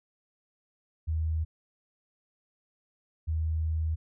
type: tone pair in turn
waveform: sine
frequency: 79.6 / 79.6 Hz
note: D#2 / D#2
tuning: +40 / +40 cents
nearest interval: unison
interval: 0 cents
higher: neither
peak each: -26 dBFS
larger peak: neither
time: 1.07-1.45 / 3.27-3.96 s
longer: second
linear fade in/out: 20 ms
effects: none